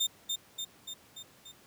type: tone with echo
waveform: 30% pulse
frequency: 3624 Hz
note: A#7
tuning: 50 cents flat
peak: -24 dBFS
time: 0-0.07 s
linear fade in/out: 10 ms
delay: 290 ms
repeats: 5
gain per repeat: -4 dB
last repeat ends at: 1.52 s
effects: pink hiss -59 dBFS RMS until 1.66 s + high-pass 100 Hz 12 dB/octave